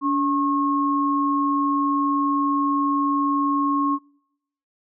sine tone pair together, 285.8 / 1085 Hz, D4 / C#6, -47 / -37 cents, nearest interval octave + major seventh, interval 2310 cents, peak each -21 dBFS, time 0.01-3.99 s, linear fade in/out 50 ms, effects noise-tail reverb RT60 0.8 s tail -26 dB re dry

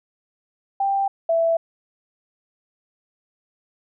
sine tone pair in turn, 788 / 662.6 Hz, G5 / E5, +9 / +9 cents, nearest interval minor third, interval 300 cents, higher first, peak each -18 / -16 dBFS, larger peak second, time 0.8-1.08 / 1.29-1.57 s, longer neither, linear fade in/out 5 ms, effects none

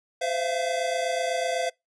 square tone cluster, 514 / 666 / 694 Hz, C5 / E5 / F5, -31 / +18 / -11 cents, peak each -30 dBFS, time 0.21-1.7 s, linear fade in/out 10 ms, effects noise-tail reverb RT60 0.2 s tail -26 dB re dry + resampled to 22050 Hz

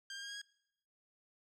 15% pulse tone with pitch steps, 1591 / 1604.8 / 1618.8 / 1632.9 / 1647.1 Hz, G6 / G6 / G#6 / G#6 / G#6, +25 / +40 / -45 / -30 / -15 cents, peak -37 dBFS, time 0.1-0.415 s, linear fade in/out 2 ms, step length 63 ms, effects noise-tail reverb RT60 0.8 s tail -23 dB re dry + low-pass 8000 Hz 12 dB/octave

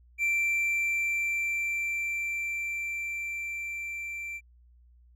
triangle tone with level ramp, 2349 Hz, D7, in tune, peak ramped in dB -22 to -33 dBFS, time 0.18-4.41 s, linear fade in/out 50 ms, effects added 60 Hz sine -55 dBFS peak until 5.15 s

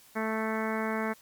harmonic tone, 220 Hz, A3, in tune, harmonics 1 / 2 / 3 / 4 / 5 / 6 / 7 / 8 / 9 / 10, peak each -32 / -35 / -37 / -38 / -39 / -40 / -40 / -41 / -42 / -42 dBFS, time 0.15-1.14 s, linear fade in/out 20 ms, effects white hiss -57 dBFS RMS until 1.21 s + MP3 96 kbps

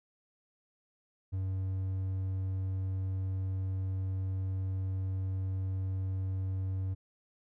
triangle tone, 94.8 Hz, F#2, 43 cents sharp, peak -29 dBFS, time 1.32-6.95 s, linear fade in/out 20 ms, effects none

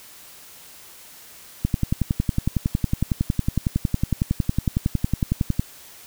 click train, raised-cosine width 5 ms, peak -7 dBFS, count 44, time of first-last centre 1.65-5.595 s, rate 10.9 Hz, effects white hiss -45 dBFS RMS until 6.06 s

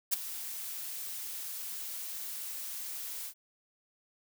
blue noise with ADSR envelope, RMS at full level -25 dBFS, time 0.11-3.34 s, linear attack 25 ms, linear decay 10 ms, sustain -15 dB, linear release 77 ms, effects none

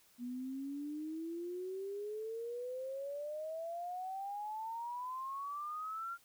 sine exponential sweep, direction up, 240 to 1396.9 Hz, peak -39 dBFS, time 0.18-6.18 s, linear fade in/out 50 ms, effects white hiss -67 dBFS RMS until 6.24 s

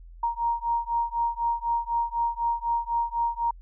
sine beating tone pair, 934 / 938 Hz, A#5 / A#5, +3 / +11 cents, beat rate 4 Hz, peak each -27 dBFS, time 0.23-3.51 s, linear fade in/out 5 ms, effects added 42 Hz sine -43 dBFS peak until 3.61 s

